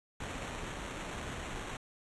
pink noise with sample-and-hold, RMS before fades -41 dBFS, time 0.2-1.77 s, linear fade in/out 5 ms, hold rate 4900 Hz, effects resampled to 24000 Hz

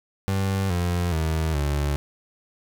30% pulse tone with pitch steps, 97 / 87.93 / 79.7 / 72.25 Hz, G2 / F2 / D#2 / D2, -18 / +12 / +42 / -28 cents, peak -19 dBFS, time 0.28-1.96 s, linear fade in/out 0 ms, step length 420 ms, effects none

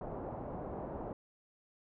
white low-pass noise, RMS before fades -42 dBFS, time 0.01-1.13 s, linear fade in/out 2 ms, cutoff 790 Hz, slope 24 dB/octave, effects none

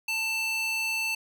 square tone with high-pass filter, 888 Hz, A5, 16 cents sharp, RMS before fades -29 dBFS, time 0.08-1.15 s, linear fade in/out 5 ms, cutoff 2300 Hz, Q 2.9, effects none

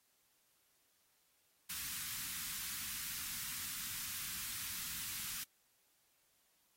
white band-stop noise, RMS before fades -43 dBFS, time 1.69-5.44 s, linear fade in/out 10 ms, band 240 to 1200 Hz, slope 24 dB/octave, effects white hiss -75 dBFS RMS until 6.76 s + AAC 48 kbps

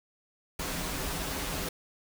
pink noise with comb filter, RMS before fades -34 dBFS, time 0.59-1.69 s, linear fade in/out 5 ms, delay 8.8 ms, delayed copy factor -0.55, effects none

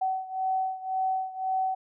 sine beating tone pair, 756 / 757.9 Hz, F#5 / F#5, +37 / +41 cents, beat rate 1.9 Hz, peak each -28 / -31 dBFS, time 0.01-1.75 s, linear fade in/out 10 ms, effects none

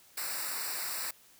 white noise with comb filter, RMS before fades -36 dBFS, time 0.17-1.11 s, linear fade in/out 5 ms, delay 0.31 ms, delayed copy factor -0.85, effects white hiss -60 dBFS RMS until 1.39 s

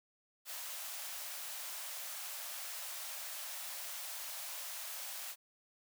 white high-pass noise, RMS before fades -44 dBFS, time 0.45-5.36 s, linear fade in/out 50 ms, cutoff 540 Hz, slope 96 dB/octave, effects none

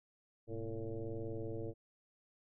sine tone with frequency modulation, 219.6 Hz, A3, 3 cents flat, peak -38 dBFS, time 0.47-1.74 s, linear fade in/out 50 ms, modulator 115 Hz, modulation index 2.7, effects none

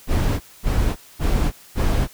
brown noise bursts, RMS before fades -18 dBFS, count 4, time 0.07-2.08 s, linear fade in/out 50 ms, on 330 ms, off 230 ms, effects white hiss -47 dBFS RMS until 2.13 s

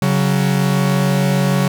45% pulse tone pair together, 139.42 / 186.1 Hz, C#3 / F#3, +10 / +10 cents, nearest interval perfect fourth, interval 500 cents, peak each -16 dBFS, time 0.02-1.68 s, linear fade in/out 2 ms, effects none

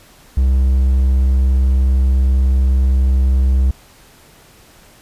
triangle tone, 65.41 Hz, C2, in tune, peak -8 dBFS, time 0.37-3.71 s, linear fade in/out 5 ms, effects pink hiss -46 dBFS RMS until 5.01 s + resampled to 32000 Hz

